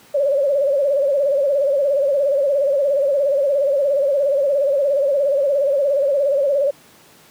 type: tone with vibrato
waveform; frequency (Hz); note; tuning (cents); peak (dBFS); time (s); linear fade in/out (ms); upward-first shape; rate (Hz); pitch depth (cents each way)
sine; 560; C#5; +18; -14; 0.14-6.71; 10; sine; 17; 91
effects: pink hiss -48 dBFS RMS until 7.3 s + high-pass 150 Hz 12 dB/octave